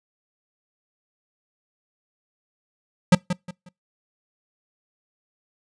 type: tone with echo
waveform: square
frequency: 179.8 Hz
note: F#3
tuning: 49 cents flat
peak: -10 dBFS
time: 3.12-3.15 s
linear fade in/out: 5 ms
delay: 180 ms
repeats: 3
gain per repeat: -11 dB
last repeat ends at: 3.69 s
effects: noise-tail reverb RT60 0.2 s tail -24 dB re dry + resampled to 22050 Hz